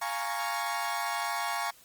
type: chord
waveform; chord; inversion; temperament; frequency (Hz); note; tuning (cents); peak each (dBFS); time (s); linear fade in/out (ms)
30% pulse; Bb minor seventh; second; equal; 698.5 / 830.6 / 932.3 / 1108.7; F5 / Ab5 / Bb5 / Db6; 0 / 0 / 0 / 0; -34 / -33 / -34 / -32; 0.01-1.71; 10
effects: white hiss -57 dBFS RMS until 1.84 s + Opus 24 kbps